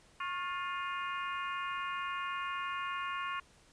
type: harmonic tone with a mistuned harmonic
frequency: 352.7 Hz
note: F4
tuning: 17 cents sharp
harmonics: 3 / 4 / 5 / 6 / 7 / 8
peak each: -37 / -42 / -45 / -48 / -46 / -47 dBFS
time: 0.2-3.4 s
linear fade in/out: 5 ms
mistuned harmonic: 3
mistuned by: +58 cents
effects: pink hiss -63 dBFS RMS until 3.72 s + resampled to 22050 Hz